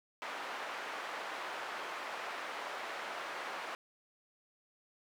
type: band-pass noise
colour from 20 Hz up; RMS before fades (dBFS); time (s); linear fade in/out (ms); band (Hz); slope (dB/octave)
white; -42; 0.22-3.75; 0; 540 to 1600; 12
effects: none